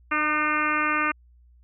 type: harmonic tone with a mistuned harmonic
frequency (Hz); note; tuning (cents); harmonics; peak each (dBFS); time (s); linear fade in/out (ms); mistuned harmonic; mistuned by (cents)
302.8; D#4; -47; 1 / 2 / 3 / 4 / 5 / 6 / 7 / 8 / 9; -31 / -37 / -36 / -25 / -28 / -32 / -30 / -31 / -34; 0.11-1.12; 10; 3; +33
effects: added 60 Hz sine -52 dBFS peak until 1.63 s